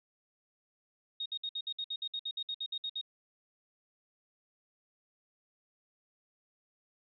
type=tone bursts; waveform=sine; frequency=3729 Hz; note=A#7; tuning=in tune; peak=-34 dBFS; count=16; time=1.2-3.013 s; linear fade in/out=5 ms; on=58 ms; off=59 ms; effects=none